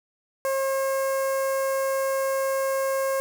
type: tone with notch filter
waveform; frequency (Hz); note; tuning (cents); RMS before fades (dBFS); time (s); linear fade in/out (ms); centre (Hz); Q
sawtooth; 538; C5; +48; -25; 0.45-3.2; 0; 3500; 0.51
effects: none